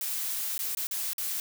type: noise with dropouts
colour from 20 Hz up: blue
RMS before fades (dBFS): -32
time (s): 0.01-1.4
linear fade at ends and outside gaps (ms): 1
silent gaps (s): 0.579-0.591 / 0.749-0.771 / 0.87-0.911 / 1.133-1.181
effects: none